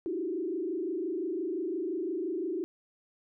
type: tone with frequency modulation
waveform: sine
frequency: 349.2 Hz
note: F4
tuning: in tune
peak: -30 dBFS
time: 0.06-2.64 s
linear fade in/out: 0 ms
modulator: 25.8 Hz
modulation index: 1.6
effects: none